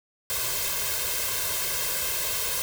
white noise with comb filter, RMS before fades -28 dBFS, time 0.3-2.62 s, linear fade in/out 0 ms, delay 1.9 ms, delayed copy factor +0.9, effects none

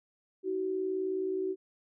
sine tone pair together, 317.7 / 377.1 Hz, D#4 / F#4, +36 / +33 cents, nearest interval minor third, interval 297 cents, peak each -38 / -30 dBFS, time 0.43-1.56 s, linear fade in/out 50 ms, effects none

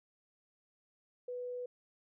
sine tone, 493.9 Hz, B4, in tune, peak -38 dBFS, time 1.28-1.66 s, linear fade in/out 5 ms, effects none

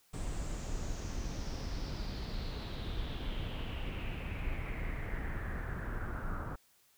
brown noise with low-pass filter sweep, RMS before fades -38 dBFS, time 0.13-6.56 s, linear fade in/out 10 ms, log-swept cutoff 8300 to 1300 Hz, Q 4.8, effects white hiss -68 dBFS RMS until 6.97 s

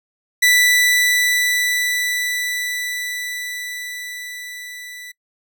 sawtooth tone with level ramp, 1975.5 Hz, B6, in tune, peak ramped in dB -7 to -30 dBFS, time 0.42-5.12 s, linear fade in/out 10 ms, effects noise-tail reverb RT60 0.1 s tail -24 dB re dry

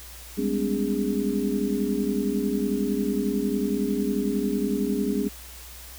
sine tone cluster, 198 / 209 / 252.5 / 287.8 / 409.9 Hz, G3 / G#3 / B3 / D4 / G#4, +18 / +11 / +39 / -35 / -23 cents, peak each -29 dBFS, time 0.37-5.29 s, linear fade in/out 20 ms, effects added 60 Hz sine -44 dBFS peak until 5.98 s + white hiss -44 dBFS RMS until 5.98 s

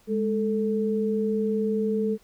sine tone pair together, 207.7 / 440.6 Hz, G#3 / A4, 0 / +2 cents, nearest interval octave + minor second, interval 1302 cents, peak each -25 dBFS, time 0.07-2.18 s, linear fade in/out 50 ms, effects pink hiss -60 dBFS RMS until 2.23 s

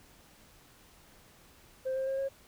sine tone with pitch steps, 523.3 / 530 / 536.8 / 543.6 Hz, C5 / C5 / C5 / C#5, 0 / +22 / +44 / -34 cents, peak -28 dBFS, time 1.85-2.29 s, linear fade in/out 20 ms, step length 110 ms, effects tanh soft clip ceiling -28 dBFS + pink hiss -59 dBFS RMS until 2.47 s

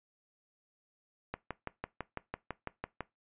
click train, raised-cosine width 0.5 ms, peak -21 dBFS, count 11, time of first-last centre 1.34-3.007 s, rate 6 Hz, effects noise-tail reverb RT60 0.2 s tail -20 dB re dry + resampled to 8000 Hz

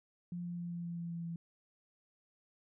sine tone with pitch steps, 175 / 173.99 / 172.99 / 171.99 / 171 / 170.02 / 169.04 / 168.07 Hz, F3 / F3 / F3 / F3 / F3 / F3 / E3 / E3, +4 / -6 / -16 / -26 / -36 / -46 / +44 / +34 cents, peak -38 dBFS, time 0.32-1.36 s, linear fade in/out 2 ms, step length 130 ms, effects none

